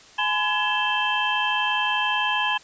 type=tone cluster; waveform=sine; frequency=842 / 1013 / 1688 / 2647 / 3137 Hz; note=G#5 / B5 / G#6 / E7 / G7; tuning=+24 / +44 / +28 / +7 / +1 cents; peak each=-27 dBFS; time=0.18-2.58 s; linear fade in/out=10 ms; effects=white hiss -49 dBFS RMS until 2.63 s + resampled to 16000 Hz